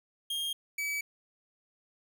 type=tone pair in turn; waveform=45% pulse; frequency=3227 / 2288 Hz; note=G7 / D7; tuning=+50 / -46 cents; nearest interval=tritone; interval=596 cents; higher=first; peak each=-31 / -31 dBFS; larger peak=neither; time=0.3-0.53 / 0.78-1.01 s; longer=neither; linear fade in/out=5 ms; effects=none

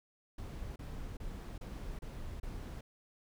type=noise bursts; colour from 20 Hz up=brown; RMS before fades=-43 dBFS; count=6; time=0.38-2.81 s; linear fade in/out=5 ms; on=380 ms; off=30 ms; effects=none

